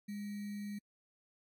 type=tone with sample-and-hold; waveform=sine; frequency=204.8 Hz; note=G#3; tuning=24 cents flat; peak=-39 dBFS; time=0.08-0.79 s; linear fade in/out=10 ms; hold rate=2100 Hz; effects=AAC 64 kbps